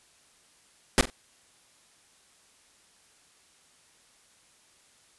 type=noise with echo; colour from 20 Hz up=pink; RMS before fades=-18 dBFS; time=0.98-1.01 s; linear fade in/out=0 ms; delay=45 ms; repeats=2; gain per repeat=-14 dB; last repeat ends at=1.1 s; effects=white hiss -61 dBFS RMS until 5.18 s + resampled to 24000 Hz